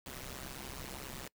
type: noise with amplitude modulation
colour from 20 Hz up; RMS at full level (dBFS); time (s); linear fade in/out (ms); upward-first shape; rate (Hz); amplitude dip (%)
pink; -41; 0.06-1.28; 2; sine; 132; 95
effects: noise-tail reverb RT60 0.1 s tail -24 dB re dry